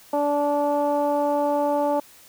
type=tone with low-pass filter; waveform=15% pulse; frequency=290.2 Hz; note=D4; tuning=21 cents flat; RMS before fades=-22 dBFS; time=0.13-2 s; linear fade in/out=5 ms; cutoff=750 Hz; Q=3.2; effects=white hiss -50 dBFS RMS until 2.28 s